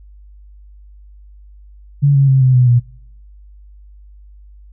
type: tone with pitch steps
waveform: sine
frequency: 142.2 / 137.75 / 133.45 / 129.27 / 125.23 / 121.31 Hz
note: C#3 / C#3 / C3 / C3 / B2 / B2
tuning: +45 / -11 / +35 / -21 / +24 / -31 cents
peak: -7 dBFS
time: 2.02-2.8 s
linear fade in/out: 20 ms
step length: 130 ms
effects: noise-tail reverb RT60 0.7 s tail -24 dB re dry + added 50 Hz sine -38 dBFS peak until 4.72 s